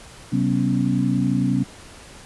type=tone cluster; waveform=sine; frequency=131.8 / 191 / 246.2 / 277.1 Hz; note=C3 / G3 / B3 / C#4; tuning=+13 / -45 / -5 / -1 cents; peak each=-23 dBFS; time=0.32-1.64 s; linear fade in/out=10 ms; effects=pink hiss -43 dBFS RMS until 2.25 s + resampled to 24000 Hz